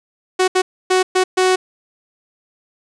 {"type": "tone bursts at uneven times", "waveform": "sawtooth", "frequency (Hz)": 371.2, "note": "F#4", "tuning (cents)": 6, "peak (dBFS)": -8, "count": 5, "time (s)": [[0.39, 0.48], [0.55, 0.62], [0.9, 1.03], [1.15, 1.24], [1.37, 1.56]], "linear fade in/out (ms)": 10, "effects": ["resampled to 22050 Hz", "7-bit"]}